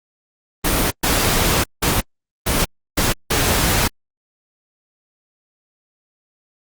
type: noise bursts at uneven times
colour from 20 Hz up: pink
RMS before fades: -17 dBFS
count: 6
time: 0.64-0.91 / 1.03-1.64 / 1.82-2.01 / 2.46-2.65 / 2.97-3.13 / 3.3-3.88 s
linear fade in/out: 10 ms
effects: Opus 24 kbps